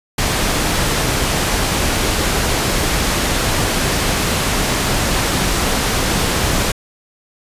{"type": "low-pass noise", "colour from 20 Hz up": "pink", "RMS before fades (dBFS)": -17, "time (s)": [0.18, 6.72], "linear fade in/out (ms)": 5, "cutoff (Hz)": 11000, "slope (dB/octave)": 12, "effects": ["resampled to 32000 Hz"]}